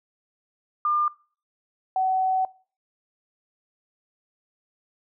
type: tone pair in turn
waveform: sine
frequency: 1200 / 753.6 Hz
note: D6 / F#5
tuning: +37 / +32 cents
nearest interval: minor sixth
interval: 805 cents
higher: first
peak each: -20 dBFS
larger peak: neither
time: 0.85-1.08 / 1.96-2.45 s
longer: second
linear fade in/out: 2 ms
effects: noise-tail reverb RT60 0.4 s tail -22 dB re dry